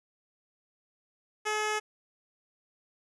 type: tone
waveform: 10% pulse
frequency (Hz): 426.4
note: G#4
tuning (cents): +46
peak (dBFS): -20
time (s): 1.45-1.8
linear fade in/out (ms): 20
effects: resampled to 22050 Hz + 10-bit